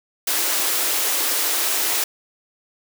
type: high-pass noise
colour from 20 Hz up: white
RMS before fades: -21 dBFS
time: 0.27-2.04 s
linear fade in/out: 5 ms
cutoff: 280 Hz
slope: 96 dB/octave
effects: none